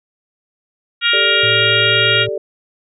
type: harmonic tone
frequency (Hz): 470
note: A#4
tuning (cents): +14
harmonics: 3 / 4 / 5 / 6 / 7 / 8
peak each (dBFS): -17 / -21 / -20 / -17 / -18 / -21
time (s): 1.01-2.27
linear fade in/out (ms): 50
type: chord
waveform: sine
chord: G suspended second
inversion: none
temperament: just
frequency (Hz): 392 / 441 / 588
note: G4 / A4 / D5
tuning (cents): 0 / +4 / +2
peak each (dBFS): -23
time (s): 1.13-2.38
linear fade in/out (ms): 5
type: tone with pitch glide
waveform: triangle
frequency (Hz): 112 to 114.22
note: A2 to A#2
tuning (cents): +31 to -35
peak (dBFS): -21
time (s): 1.43-2.29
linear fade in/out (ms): 5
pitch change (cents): +34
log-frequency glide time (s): 1.86-1.95
effects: none